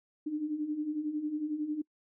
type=beating tone pair; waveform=sine; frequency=293.7 / 304.7 Hz; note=D4 / D#4; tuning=0 / -36 cents; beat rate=11 Hz; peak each=-38 / -32 dBFS; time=0.26-1.82 s; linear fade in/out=10 ms; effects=noise-tail reverb RT60 0.1 s tail -26 dB re dry